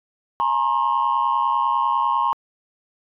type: tone cluster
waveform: sine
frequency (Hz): 852 / 942 / 1072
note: G#5 / A#5 / C6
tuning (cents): +44 / +18 / +42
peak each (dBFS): -24 / -20 / -19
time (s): 0.4-2.33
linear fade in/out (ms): 0
effects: tanh soft clip ceiling -12 dBFS